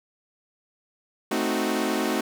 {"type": "chord", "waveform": "sawtooth", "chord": "A diminished seventh", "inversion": "none", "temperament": "equal", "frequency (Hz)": [220, 261.6, 311.1, 370], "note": ["A3", "C4", "Eb4", "Gb4"], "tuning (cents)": [0, 0, 0, 0], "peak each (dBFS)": -25, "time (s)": [1.31, 2.21], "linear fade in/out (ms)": 5, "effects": []}